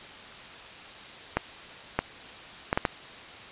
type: clicks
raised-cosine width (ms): 0.5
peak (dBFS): -8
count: 5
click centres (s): 1.37 / 1.99 / 2.729 / 2.775 / 2.852
effects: white hiss -44 dBFS RMS until 3.51 s + resampled to 8000 Hz